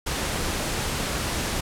pink noise, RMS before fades -27 dBFS, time 0.06-1.61 s, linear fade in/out 10 ms, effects low-pass 11000 Hz 12 dB/octave

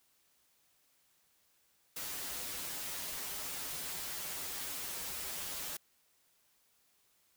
white noise with comb filter, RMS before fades -41 dBFS, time 1.96-5.77 s, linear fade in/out 5 ms, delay 9.1 ms, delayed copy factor -1, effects white hiss -72 dBFS RMS until 7.36 s

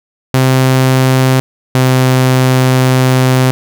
sawtooth tone pair in turn, 130.5 / 129.15 Hz, C3 / C3, -4 / -22 cents, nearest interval unison, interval 18 cents, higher first, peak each -3 / -3 dBFS, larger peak neither, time 0.34-1.4 / 1.75-3.51 s, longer second, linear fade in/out 0 ms, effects none

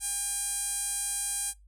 sawtooth tone with band-pass filter, 805 Hz, G5, 46 cents sharp, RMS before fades -32 dBFS, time 0-1.54 s, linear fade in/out 50 ms, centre 9100 Hz, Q 5.2, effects noise-tail reverb RT60 0.2 s tail -23 dB re dry + added 50 Hz sine -53 dBFS peak until 1.67 s

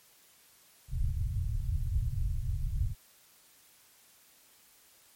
pink low-pass noise, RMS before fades -31 dBFS, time 0.88-2.95 s, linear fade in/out 50 ms, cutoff 130 Hz, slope 48 dB/octave, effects white hiss -61 dBFS RMS until 5.15 s + MP3 64 kbps

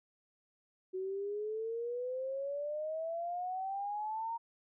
sine exponential sweep, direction up, 370 to 932.3 Hz, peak -35 dBFS, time 0.93-4.38 s, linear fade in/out 20 ms, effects none

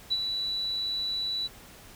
sine tone with ADSR envelope, 3949 Hz, B7, 1 cent flat, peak -22 dBFS, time 0.1-1.48 s, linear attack 23 ms, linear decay 42 ms, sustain -6 dB, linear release 21 ms, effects pink hiss -50 dBFS RMS until 1.95 s

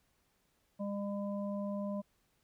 harmonic tone, 201.7 Hz, G3, 50 cents sharp, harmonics 1 / 3 / 5, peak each -36 / -40 / -49 dBFS, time 0.79-2.02 s, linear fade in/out 20 ms, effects pink hiss -75 dBFS RMS until 2.43 s

